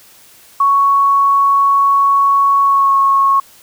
sine tone with pitch glide, 1112 to 1097.3 Hz, C#6 to C#6, +5 to -18 cents, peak -8 dBFS, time 0.6-3.4 s, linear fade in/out 5 ms, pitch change -23 cents, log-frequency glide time 2.62-2.95 s, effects white hiss -44 dBFS RMS until 3.62 s

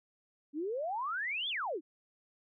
sine exponential two-way sweep, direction up then down, 277.2 to 3558 to 277.2 Hz, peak -33 dBFS, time 0.53-1.81 s, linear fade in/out 50 ms, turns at 1.49 s, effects none

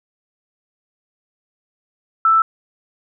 sine tone, 1323 Hz, E6, 6 cents sharp, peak -10 dBFS, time 2.25-2.42 s, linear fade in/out 2 ms, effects none

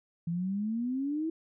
sine exponential sweep, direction up, 164.8 to 329.6 Hz, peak -29 dBFS, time 0.27-1.3 s, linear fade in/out 5 ms, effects none

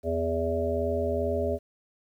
harmonic tone with a mistuned harmonic, 82.41 Hz, E2, in tune, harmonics 1 / 3 / 5 / 7 / 8, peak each -31 / -34 / -30 / -30 / -33 dBFS, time 0.03-1.59 s, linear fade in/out 50 ms, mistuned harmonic 3, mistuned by +18 cents, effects 10-bit

